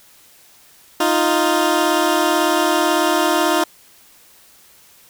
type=tone pair together; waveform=15% pulse; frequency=311.1 / 349.2 Hz; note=D#4 / F4; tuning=0 / 0 cents; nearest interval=major second; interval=200 cents; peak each=-11 dBFS; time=1-3.64 s; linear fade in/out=5 ms; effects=white hiss -49 dBFS RMS until 5.09 s